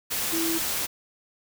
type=tone in noise; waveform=sine; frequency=329.6 Hz; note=E4; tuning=in tune; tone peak=-26 dBFS; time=0.32-0.59 s; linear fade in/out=20 ms; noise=white; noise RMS=-28 dBFS; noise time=0.1-0.87 s; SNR=-1 dB; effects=none